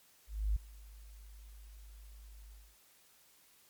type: tone with ADSR envelope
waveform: sine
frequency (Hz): 51.91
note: G#1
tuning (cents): 0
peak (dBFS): -27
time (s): 0.27-2.77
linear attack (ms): 290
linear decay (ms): 6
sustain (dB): -23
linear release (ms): 250
effects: white hiss -65 dBFS RMS until 3.69 s + MP3 96 kbps